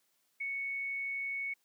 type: tone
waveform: sine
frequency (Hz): 2217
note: C#7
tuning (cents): 0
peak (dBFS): -34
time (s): 0.4-1.54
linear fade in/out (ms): 10
effects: white hiss -75 dBFS RMS until 1.64 s + high-pass 150 Hz 12 dB/octave